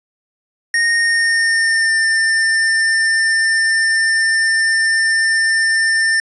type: tone with pitch glide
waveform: square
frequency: 1853 to 1796.1 Hz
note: A#6 to A6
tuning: -11 to +35 cents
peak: -13 dBFS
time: 0.74-6.2 s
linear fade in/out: 2 ms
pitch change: -54 cents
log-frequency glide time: 0.94-2.02 s
effects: resampled to 24000 Hz + 8-bit